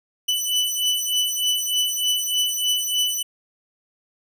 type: beating tone pair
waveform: sawtooth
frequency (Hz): 2982 / 2985.3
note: F#7 / F#7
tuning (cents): +13 / +15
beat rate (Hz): 3.3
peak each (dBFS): -20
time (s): 0.28-3.23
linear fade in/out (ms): 10
effects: none